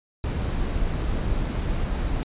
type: noise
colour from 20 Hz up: brown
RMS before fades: -25 dBFS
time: 0.24-2.23 s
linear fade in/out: 0 ms
effects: resampled to 8000 Hz